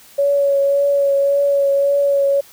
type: tone with vibrato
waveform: sine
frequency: 561 Hz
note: C#5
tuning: 21 cents sharp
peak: -12 dBFS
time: 0.18-2.41 s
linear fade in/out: 10 ms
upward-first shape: triangle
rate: 1.8 Hz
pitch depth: 20 cents each way
effects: white hiss -45 dBFS RMS until 2.52 s